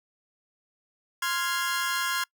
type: chord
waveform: sawtooth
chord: F minor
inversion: second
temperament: equal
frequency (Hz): 1046.5 / 1396.9 / 1661.2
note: C6 / F6 / Ab6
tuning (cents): 0 / 0 / 0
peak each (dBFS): -27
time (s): 1.22-2.24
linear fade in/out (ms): 5
effects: noise-tail reverb RT60 0.1 s tail -25 dB re dry